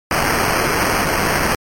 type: noise with sample-and-hold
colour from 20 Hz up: blue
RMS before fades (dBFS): -17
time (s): 0.11-1.55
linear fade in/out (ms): 2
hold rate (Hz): 3675
effects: MP3 64 kbps